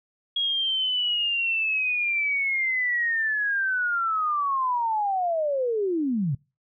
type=linear sweep; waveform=sine; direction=down; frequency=3306 to 125.2 Hz; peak=-22 dBFS; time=0.36-6.35 s; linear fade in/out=5 ms; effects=noise-tail reverb RT60 0.3 s tail -25 dB re dry

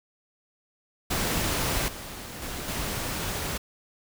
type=noise with level steps; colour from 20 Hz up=pink; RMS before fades=-27 / -39 / -35 / -31 dBFS; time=1.1-3.58 s; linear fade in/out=10 ms; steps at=1.88 / 2.42 / 2.68 s; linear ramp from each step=2 ms; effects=none

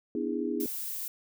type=chord; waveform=sine; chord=E dominant seventh; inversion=second; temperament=just; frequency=247.2 / 296.7 / 329.6 / 412 Hz; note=B3 / D4 / E4 / G#4; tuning=+2 / +18 / 0 / -14 cents; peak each=-34 dBFS; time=0.15-0.66 s; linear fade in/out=2 ms
type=noise; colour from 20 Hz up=violet; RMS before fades=-36 dBFS; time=0.6-1.08 s; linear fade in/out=2 ms
effects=none

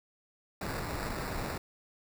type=noise with sample-and-hold; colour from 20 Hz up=pink; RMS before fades=-36 dBFS; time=0.61-1.58 s; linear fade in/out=5 ms; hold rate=3150 Hz; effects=none

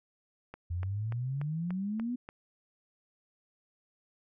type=click train; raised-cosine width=0.5 ms; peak=-28 dBFS; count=7; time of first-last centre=0.54-2.289 s; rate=3.43 Hz
type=exponential sweep; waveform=sine; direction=up; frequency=84 to 252.4 Hz; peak=-31 dBFS; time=0.7-2.16 s; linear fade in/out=10 ms
effects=none

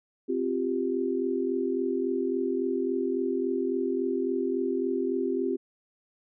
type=chord; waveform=sine; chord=C suspended fourth; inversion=none; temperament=just; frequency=261.6 / 348.8 / 392.4 Hz; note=C4 / F4 / G4; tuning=0 / -2 / +2 cents; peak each=-30 / -30 / -29 dBFS; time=0.28-5.57 s; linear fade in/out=20 ms; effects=none

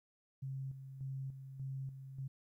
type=tone with tremolo; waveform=sine; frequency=134.3 Hz; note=C3; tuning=46 cents sharp; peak=-39 dBFS; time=0.42-2.28 s; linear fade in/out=10 ms; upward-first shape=square; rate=1.7 Hz; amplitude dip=60%; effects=13-bit

